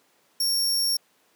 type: tone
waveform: sawtooth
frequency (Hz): 5510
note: F8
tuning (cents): -24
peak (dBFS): -19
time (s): 0.4-0.97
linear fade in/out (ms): 5
effects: pink hiss -63 dBFS RMS until 1.35 s + high-pass 300 Hz 12 dB/octave